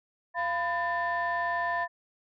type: tone cluster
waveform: sine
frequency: 689 / 1003 / 1782 Hz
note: F5 / B5 / A6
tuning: -24 / +26 / +22 cents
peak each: -30 dBFS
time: 0.34-1.88 s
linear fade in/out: 50 ms
effects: tanh soft clip ceiling -21 dBFS